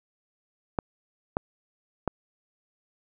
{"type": "clicks", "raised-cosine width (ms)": 1, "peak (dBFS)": -11, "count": 3, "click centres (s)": [0.788, 1.369, 2.077], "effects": []}